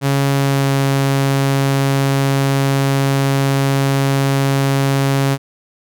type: tone with pitch glide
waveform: sawtooth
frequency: 138.59 to 137.24 Hz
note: C#3 to C#3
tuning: 0 to -17 cents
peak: -9 dBFS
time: 0.01-5.38 s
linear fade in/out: 50 ms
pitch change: -17 cents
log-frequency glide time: 0.32-0.73 s
effects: none